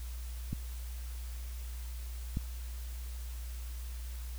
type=clicks; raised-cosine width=5 ms; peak=-21 dBFS; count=2; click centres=0.53 / 2.371 s; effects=added 60 Hz sine -38 dBFS peak until 4.38 s + white hiss -53 dBFS RMS until 4.38 s